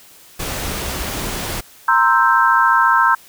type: noise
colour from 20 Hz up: pink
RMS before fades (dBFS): -24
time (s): 0.39-1.61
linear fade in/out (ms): 10
type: chord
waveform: sine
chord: C dominant seventh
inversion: third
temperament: equal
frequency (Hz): 932.3 / 1046.5 / 1318.5 / 1568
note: Bb5 / C6 / E6 / G6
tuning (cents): 0 / 0 / 0 / 0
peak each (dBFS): -16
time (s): 1.88-3.15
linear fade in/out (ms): 5
effects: white hiss -45 dBFS RMS until 3.28 s